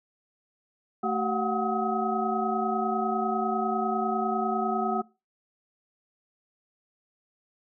sine tone cluster, 220.9 / 380.2 / 720 / 750 / 1272 Hz, A3 / F#4 / F#5 / F#5 / D#6, +7 / +47 / -47 / +23 / +38 cents, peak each -31 dBFS, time 1.03-5.02 s, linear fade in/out 10 ms, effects noise-tail reverb RT60 0.3 s tail -24 dB re dry

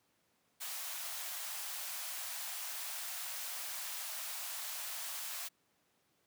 white high-pass noise, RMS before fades -42 dBFS, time 0.6-5.49 s, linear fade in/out 20 ms, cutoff 610 Hz, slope 48 dB/octave, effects pink hiss -75 dBFS RMS until 6.26 s + high-pass 150 Hz 12 dB/octave

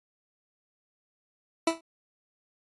20% pulse tone with exponential decay, 328.9 Hz, E4, 4 cents flat, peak -14 dBFS, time 1.67-1.81 s, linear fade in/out 5 ms, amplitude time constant 30 ms, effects AAC 32 kbps

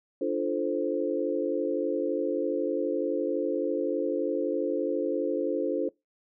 sine chord, D minor seventh, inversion none, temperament equal with one note detuned, 293.7 / 345.6 / 440 / 523.3 Hz, D4 / F4 / A4 / C5, 0 / -18 / 0 / 0 cents, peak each -31 dBFS, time 0.21-5.89 s, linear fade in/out 5 ms, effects noise-tail reverb RT60 0.2 s tail -23 dB re dry

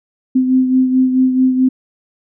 sine beating tone pair, 257.6 / 262.2 Hz, C4 / C4, -27 / +4 cents, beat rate 4.6 Hz, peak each -10 / -19 dBFS, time 0.35-1.69 s, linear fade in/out 10 ms, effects none

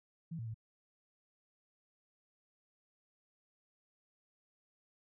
sine tone with pitch steps, 165.1 / 114.9 / 111.3 Hz, E3 / A#2 / A2, +3 / -25 / +20 cents, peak -39 dBFS, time 0.31-0.544 s, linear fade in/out 10 ms, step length 78 ms, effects none

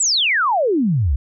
sine exponential sweep, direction down, 8140 to 59.3 Hz, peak -14 dBFS, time 0-1.16 s, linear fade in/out 5 ms, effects none

